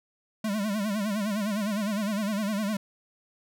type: tone with vibrato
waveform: square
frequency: 207.7 Hz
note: G#3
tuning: in tune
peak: -27 dBFS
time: 0.44-2.77 s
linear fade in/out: 5 ms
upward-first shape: sine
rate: 9.8 Hz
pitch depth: 110 cents each way
effects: none